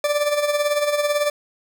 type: tone with tremolo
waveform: 40% pulse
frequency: 587.3 Hz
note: D5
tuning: in tune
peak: -15 dBFS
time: 0.04-1.3 s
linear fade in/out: 2 ms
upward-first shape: sine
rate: 18 Hz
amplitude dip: 60%
effects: none